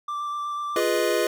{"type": "tone with vibrato", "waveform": "triangle", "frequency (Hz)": 1174.7, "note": "D6", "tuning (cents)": 0, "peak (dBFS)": -25, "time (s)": [0.08, 0.8], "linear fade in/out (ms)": 5, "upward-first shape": "square", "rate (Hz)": 8.1, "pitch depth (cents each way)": 8}
{"type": "chord", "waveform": "square", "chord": "F half-diminished seventh", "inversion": "none", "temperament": "equal", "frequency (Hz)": [349.2, 415.3, 493.9, 622.3], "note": ["F4", "Ab4", "Cb5", "Eb5"], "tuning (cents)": [0, 0, 0, 0], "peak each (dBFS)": -27, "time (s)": [0.76, 1.27], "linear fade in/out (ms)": 2}
{"effects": []}